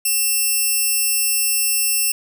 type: tone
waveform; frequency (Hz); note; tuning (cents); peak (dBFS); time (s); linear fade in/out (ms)
5% pulse; 2700; E7; +41; -7; 0.05-2.12; 5
effects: 7-bit